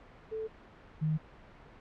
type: tone pair in turn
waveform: sine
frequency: 440 / 155.56 Hz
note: A4 / D#3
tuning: 0 / 0 cents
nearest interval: octave + tritone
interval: 1800 cents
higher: first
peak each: -34 / -27 dBFS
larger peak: second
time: 0.31-0.48 / 1.01-1.18 s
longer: neither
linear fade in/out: 20 ms
effects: pink hiss -54 dBFS RMS until 1.8 s + low-pass 2000 Hz 12 dB/octave